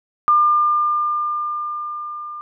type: tone with level ramp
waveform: sine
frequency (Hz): 1200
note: D6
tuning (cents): +37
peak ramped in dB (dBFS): -10 to -29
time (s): 0.28-2.41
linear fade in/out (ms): 0
effects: none